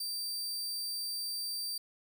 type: tone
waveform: sawtooth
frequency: 4672 Hz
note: D8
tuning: 10 cents flat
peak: -32 dBFS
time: 0-1.78 s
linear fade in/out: 5 ms
effects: none